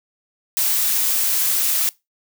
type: noise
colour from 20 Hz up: blue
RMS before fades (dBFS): -19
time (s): 0.57-1.89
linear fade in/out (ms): 0
effects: noise-tail reverb RT60 0.2 s tail -21 dB re dry